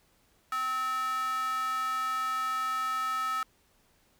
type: tone with high-pass filter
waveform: square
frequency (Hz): 258.6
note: C4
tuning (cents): -20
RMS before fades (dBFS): -31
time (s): 0.52-3.43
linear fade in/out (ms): 2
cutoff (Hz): 1300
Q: 6.2
effects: pink hiss -67 dBFS RMS until 4.19 s